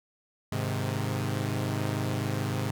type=chord; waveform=sawtooth; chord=Ab major; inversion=none; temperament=equal; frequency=103.83 / 130.81 / 155.56 Hz; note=Ab2 / C3 / Eb3; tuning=0 / 0 / 0 cents; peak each=-27 / -28 / -32 dBFS; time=0.52-2.71 s; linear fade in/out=5 ms; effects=none